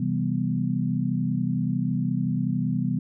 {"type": "chord", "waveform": "sine", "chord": "C major seventh", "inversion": "none", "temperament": "equal with one note detuned", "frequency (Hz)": [130.81, 164.81, 196, 246.2], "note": ["C3", "E3", "G3", "B3"], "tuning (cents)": [0, 0, 0, -5], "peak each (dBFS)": -28, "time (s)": [0, 2.99], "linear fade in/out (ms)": 5, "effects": []}